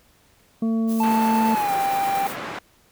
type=harmonic tone; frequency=224.9 Hz; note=A3; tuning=38 cents sharp; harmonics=1 / 2 / 3 / 5; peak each=-19 / -33 / -37 / -43 dBFS; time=0.62-1.55 s; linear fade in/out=5 ms
type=noise with tremolo; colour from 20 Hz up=blue; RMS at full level=-36 dBFS; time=0.87-2.37 s; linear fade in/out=50 ms; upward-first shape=square; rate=8.6 Hz; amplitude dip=30%
type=tone with pitch glide; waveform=triangle; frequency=880 to 788.5 Hz; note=A5 to G5; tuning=0 to +10 cents; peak=-18 dBFS; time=1-2.27 s; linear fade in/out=5 ms; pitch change=-190 cents; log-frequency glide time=1.51-1.73 s
type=band-pass noise; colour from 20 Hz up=white; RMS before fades=-32 dBFS; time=1.03-2.59 s; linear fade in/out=5 ms; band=160 to 1500 Hz; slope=12 dB/octave
effects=pink hiss -58 dBFS RMS until 2.91 s